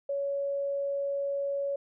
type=tone; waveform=sine; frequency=560 Hz; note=C#5; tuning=18 cents sharp; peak=-28 dBFS; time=0.09-1.76 s; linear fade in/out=5 ms; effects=none